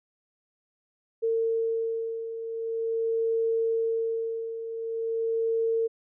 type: beating tone pair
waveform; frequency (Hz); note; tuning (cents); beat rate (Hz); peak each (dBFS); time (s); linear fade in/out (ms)
sine; 453.5 / 453.94; A#4 / A#4; -48 / -46; 0.44; -32 / -26; 1.22-5.88; 20
effects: none